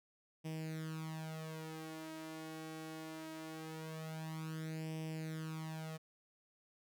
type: tone with flanger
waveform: sawtooth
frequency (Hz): 158.8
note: D#3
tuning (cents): +36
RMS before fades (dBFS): -45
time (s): 0.44-5.98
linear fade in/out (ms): 20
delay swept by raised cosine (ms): 0.36 to 3.66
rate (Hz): 0.22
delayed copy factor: +0.75
effects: none